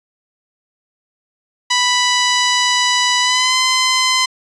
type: tone with pitch glide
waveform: 10% pulse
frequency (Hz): 987.8 to 1028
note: B5 to C6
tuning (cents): 0 to -31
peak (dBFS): -4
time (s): 1.7-4.26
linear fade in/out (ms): 10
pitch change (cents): +69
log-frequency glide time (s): 3.21-3.55
effects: resampled to 24000 Hz